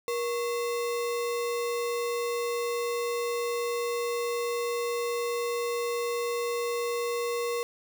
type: tone with sample-and-hold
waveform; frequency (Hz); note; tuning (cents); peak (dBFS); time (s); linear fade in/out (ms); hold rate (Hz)
sine; 474.7; A#4; +31; -27; 0.08-7.63; 0; 1575
effects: none